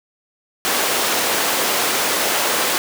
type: high-pass noise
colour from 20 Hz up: pink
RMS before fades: -19 dBFS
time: 0.65-2.78 s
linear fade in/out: 0 ms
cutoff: 430 Hz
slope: 12 dB/octave
effects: none